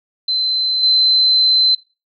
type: tone with level steps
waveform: sine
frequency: 4069 Hz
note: C8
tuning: 49 cents flat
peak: -15 / -10 dBFS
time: 0.28-1.75 s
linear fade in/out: 5 ms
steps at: 0.83 s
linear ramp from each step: 2 ms
effects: noise-tail reverb RT60 0.3 s tail -22 dB re dry